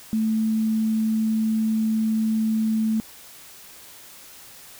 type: tone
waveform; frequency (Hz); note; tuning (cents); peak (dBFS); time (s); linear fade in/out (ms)
sine; 220; A3; 0; -19; 0.13-3; 0
effects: white hiss -45 dBFS RMS until 4.79 s